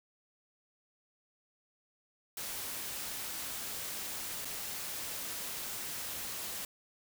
white noise with dropouts, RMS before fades -40 dBFS, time 2.37-6.65 s, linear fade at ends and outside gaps 2 ms, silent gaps 4.448-4.453 s, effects none

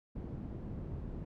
white low-pass noise, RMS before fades -42 dBFS, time 0.15-1.25 s, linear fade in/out 10 ms, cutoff 190 Hz, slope 12 dB/octave, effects none

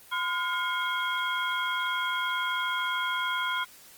sine tone cluster, 1021 / 1422 / 2169 / 3265 Hz, C6 / F6 / C#7 / G#7, -43 / +31 / -38 / -30 cents, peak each -31 / -30 / -37 / -34 dBFS, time 0.11-3.65 s, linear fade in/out 20 ms, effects white hiss -52 dBFS RMS until 3.97 s + Opus 24 kbps

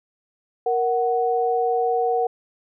sine tone pair together, 468.1 / 743 Hz, A#4 / F#5, +7 / +7 cents, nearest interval minor sixth, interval 800 cents, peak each -21 dBFS, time 0.66-2.27 s, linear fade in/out 5 ms, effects none

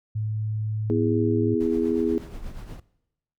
sine tone, 107.9 Hz, A2, 33 cents flat, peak -24 dBFS, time 0.15-1.55 s, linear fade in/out 10 ms
sine chord, E major, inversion second, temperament just, 247.2 / 329.6 / 412 Hz, B3 / E4 / G#4, +2 / 0 / -14 cents, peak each -25 dBFS, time 0.9-2.18 s, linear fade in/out 0 ms
brown noise with tremolo, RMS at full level -35 dBFS, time 1.6-2.8 s, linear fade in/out 5 ms, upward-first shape triangle, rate 8.3 Hz, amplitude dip 60%
effects noise-tail reverb RT60 0.9 s tail -21 dB re dry

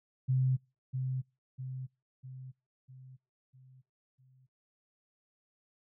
sine tone with echo, 130 Hz, C3, 11 cents flat, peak -25 dBFS, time 0.28-0.57 s, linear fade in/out 20 ms, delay 650 ms, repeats 6, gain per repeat -6 dB, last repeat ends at 4.47 s, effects noise-tail reverb RT60 0.3 s tail -26 dB re dry

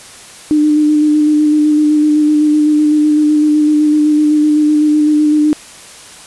sine tone with vibrato, 301.4 Hz, D4, 45 cents sharp, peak -7 dBFS, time 0.51-5.53 s, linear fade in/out 0 ms, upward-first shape square, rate 7.9 Hz, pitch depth 14 cents each way, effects white hiss -35 dBFS RMS until 6.26 s + resampled to 24000 Hz

